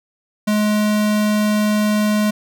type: tone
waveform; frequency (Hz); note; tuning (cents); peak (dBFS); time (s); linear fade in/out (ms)
square; 210.9; G#3; +27; -15; 0.47-2.31; 10
effects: none